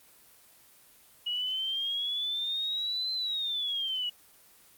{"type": "exponential two-way sweep", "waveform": "sine", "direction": "up then down", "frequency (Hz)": [2900, 4100, 2900], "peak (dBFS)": -29, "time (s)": [1.26, 4.1], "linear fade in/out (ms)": 10, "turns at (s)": 3.13, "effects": ["white hiss -58 dBFS RMS until 4.77 s", "Opus 24 kbps"]}